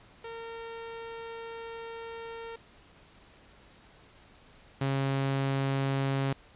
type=tone pair in turn; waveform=sawtooth; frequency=458.5 / 136.31 Hz; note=A#4 / C#3; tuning=-29 / -29 cents; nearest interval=octave + major sixth; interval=2100 cents; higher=first; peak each=-35 / -23 dBFS; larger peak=second; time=0.24-2.56 / 4.81-6.33 s; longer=first; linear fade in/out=5 ms; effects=pink hiss -57 dBFS RMS until 6.55 s + resampled to 8000 Hz